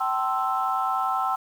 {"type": "chord", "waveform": "sine", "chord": "A minor seventh", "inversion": "third", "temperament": "equal with one note detuned", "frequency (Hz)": [769.6, 880, 1046.5, 1318.5], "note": ["G5", "A5", "C6", "E6"], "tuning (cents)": [-32, 0, 0, 0], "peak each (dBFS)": [-26, -32, -28, -26], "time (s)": [0, 1.36], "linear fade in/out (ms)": 10, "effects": ["tanh soft clip ceiling -13 dBFS", "8-bit"]}